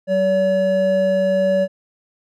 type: tone pair together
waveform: triangle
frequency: 190.24 / 569 Hz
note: F#3 / C#5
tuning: +48 / +45 cents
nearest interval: octave + perfect fifth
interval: 1897 cents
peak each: -20 / -13 dBFS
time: 0.07-1.68 s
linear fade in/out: 50 ms
effects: none